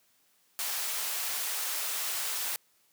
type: high-pass noise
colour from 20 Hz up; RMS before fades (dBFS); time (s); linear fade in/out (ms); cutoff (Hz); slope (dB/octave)
white; -33; 0.59-2.56; 0; 650; 12
effects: white hiss -68 dBFS RMS until 2.92 s + high-pass 100 Hz 12 dB/octave